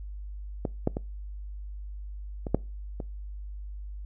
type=clicks; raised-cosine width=2 ms; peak=-14 / -10 / -17 / -20 / -8 / -21 dBFS; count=6; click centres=0.652 / 0.874 / 0.969 / 2.468 / 2.546 / 3.002 s; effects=noise-tail reverb RT60 0.3 s tail -24 dB re dry + added 50 Hz sine -36 dBFS peak until 4.05 s